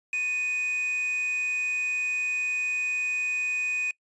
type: tone with quantisation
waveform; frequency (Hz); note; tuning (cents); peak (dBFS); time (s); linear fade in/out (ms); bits
triangle; 2489; D#7; 0; -24; 0.13-3.91; 2; 7
effects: noise-tail reverb RT60 0.1 s tail -24 dB re dry + resampled to 22050 Hz